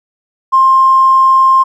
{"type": "tone with tanh clipping", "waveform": "triangle", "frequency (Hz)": 1058, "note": "C6", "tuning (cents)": 19, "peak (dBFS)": -4, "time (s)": [0.52, 1.64], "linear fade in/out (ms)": 20, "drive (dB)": 2, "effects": []}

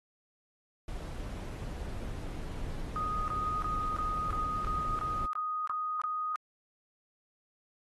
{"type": "noise", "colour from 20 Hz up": "brown", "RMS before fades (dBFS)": -38, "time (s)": [0.88, 5.26], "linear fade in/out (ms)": 2}
{"type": "tone bursts", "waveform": "sine", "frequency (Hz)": 1244.5, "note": "D#6", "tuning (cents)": 0, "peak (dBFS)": -31, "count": 10, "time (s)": [2.96, 6.358], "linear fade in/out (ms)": 0, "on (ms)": 320, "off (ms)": 22}
{"effects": ["AAC 32 kbps"]}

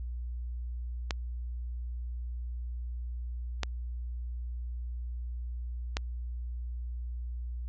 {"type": "clicks", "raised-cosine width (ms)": 0.2, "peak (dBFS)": -13, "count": 3, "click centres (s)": [1.108, 3.633, 5.969], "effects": ["added 60 Hz sine -34 dBFS peak until 7.68 s", "resampled to 16000 Hz"]}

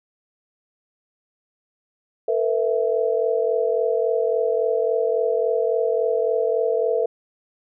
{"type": "chord", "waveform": "sine", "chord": "A suspended second", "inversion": "none", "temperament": "equal with one note detuned", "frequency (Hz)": [450.3, 493.9, 659.3], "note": ["A4", "B4", "E5"], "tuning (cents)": [40, 0, 0], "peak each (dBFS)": [-21, -23, -24], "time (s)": [2.28, 7.06], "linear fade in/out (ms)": 5, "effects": []}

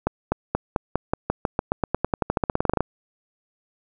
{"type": "accelerating click train", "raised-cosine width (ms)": 1, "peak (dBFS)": -6, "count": 26, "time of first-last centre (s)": [0.07, 2.806], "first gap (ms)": 250, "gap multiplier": 0.92, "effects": []}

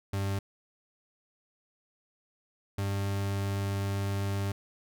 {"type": "tone pair in turn", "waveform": "40% pulse", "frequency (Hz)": [98.4, 99.14], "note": ["G2", "G2"], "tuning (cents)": [7, 20], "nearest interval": "unison", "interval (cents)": 13, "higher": "second", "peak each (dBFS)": [-28, -28], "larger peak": "neither", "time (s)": [[0.13, 0.39], [2.78, 4.52]], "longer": "second", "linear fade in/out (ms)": 5, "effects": []}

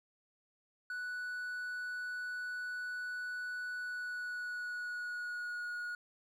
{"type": "tone with pitch glide", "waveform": "triangle", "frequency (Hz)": [1480, 1448.7], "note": ["F#6", "F#6"], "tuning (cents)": [0, -37], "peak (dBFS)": -36, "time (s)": [0.9, 5.95], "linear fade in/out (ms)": 2, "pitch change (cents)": -37, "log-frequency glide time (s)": [3.76, 5.65], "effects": []}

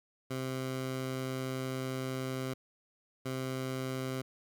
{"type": "tone pair in turn", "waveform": "15% pulse", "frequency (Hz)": [130.81, 130.81], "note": ["C3", "C3"], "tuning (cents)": [0, 0], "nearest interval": "unison", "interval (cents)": 0, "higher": "neither", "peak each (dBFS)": -28, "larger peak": "neither", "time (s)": [[0.3, 2.54], [3.25, 4.22]], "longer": "first", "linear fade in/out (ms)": 10, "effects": []}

